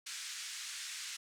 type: band-pass noise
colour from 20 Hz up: white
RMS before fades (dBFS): -44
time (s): 0.06-1.17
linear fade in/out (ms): 10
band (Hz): 1500 to 7900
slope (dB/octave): 24
effects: none